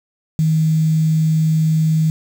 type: tone with quantisation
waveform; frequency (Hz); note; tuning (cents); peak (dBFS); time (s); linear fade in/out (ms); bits
sine; 157.9; D#3; +26; -12; 0.39-2.1; 0; 6
effects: none